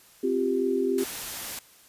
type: chord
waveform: sine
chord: C suspended fourth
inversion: none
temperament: just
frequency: 261.6 / 348.8 / 392.4 Hz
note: C4 / F4 / G4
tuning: 0 / -2 / +2 cents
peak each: -28 / -29 / -25 dBFS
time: 0.23-1.04 s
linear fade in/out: 10 ms
type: noise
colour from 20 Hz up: white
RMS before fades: -35 dBFS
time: 0.98-1.59 s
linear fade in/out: 2 ms
effects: white hiss -55 dBFS RMS until 1.88 s + resampled to 32000 Hz